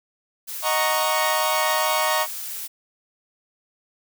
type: noise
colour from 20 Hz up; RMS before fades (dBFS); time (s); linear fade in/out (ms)
blue; -32; 0.47-2.68; 20
type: chord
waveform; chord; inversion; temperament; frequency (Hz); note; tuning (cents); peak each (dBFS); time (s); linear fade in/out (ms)
sawtooth; D# minor seventh; none; equal; 622.3 / 740 / 932.3 / 1108.7; D#5 / F#5 / A#5 / C#6; 0 / 0 / 0 / 0; -21 / -25 / -21 / -21; 0.62-2.27; 50
effects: none